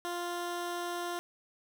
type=tone; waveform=15% pulse; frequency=349.2 Hz; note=F4; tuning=in tune; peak=-28 dBFS; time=0.05-1.19 s; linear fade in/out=0 ms; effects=none